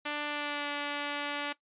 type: tone with pitch glide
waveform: 5% pulse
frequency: 295 to 289.6 Hz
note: D4 to D4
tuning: +8 to -24 cents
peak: -21 dBFS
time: 0.05-1.53 s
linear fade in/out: 10 ms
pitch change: -32 cents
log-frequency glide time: 0.26-0.68 s
effects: noise-tail reverb RT60 0.1 s tail -18 dB re dry + resampled to 8000 Hz